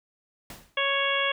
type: noise with exponential decay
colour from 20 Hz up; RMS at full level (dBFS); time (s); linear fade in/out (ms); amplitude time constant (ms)
pink; -39; 0.5-0.82; 2; 69
type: harmonic tone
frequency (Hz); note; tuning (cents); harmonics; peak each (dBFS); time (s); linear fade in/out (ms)
554.4; C#5; 0; 1 / 2 / 3 / 4 / 5 / 6; -30 / -30 / -30 / -30 / -30 / -30; 0.77-1.32; 5
effects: none